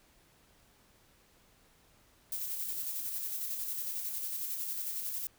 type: noise with tremolo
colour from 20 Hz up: violet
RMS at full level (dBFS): -36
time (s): 2.32-5.27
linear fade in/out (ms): 2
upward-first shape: square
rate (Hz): 11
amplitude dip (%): 30
effects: pink hiss -65 dBFS RMS until 5.38 s